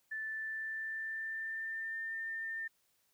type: tone with pitch glide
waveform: sine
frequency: 1757 to 1803.3 Hz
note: A6 to A6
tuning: -3 to +42 cents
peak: -37 dBFS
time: 0.11-2.68 s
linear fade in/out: 10 ms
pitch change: +45 cents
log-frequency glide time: 0.22-2.13 s
effects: white hiss -75 dBFS RMS until 3.13 s